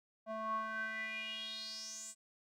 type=tone with band-pass filter sweep; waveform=square; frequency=220 Hz; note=A3; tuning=in tune; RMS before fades=-42 dBFS; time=0.26-2.15 s; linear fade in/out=50 ms; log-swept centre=780 to 8100 Hz; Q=7; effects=none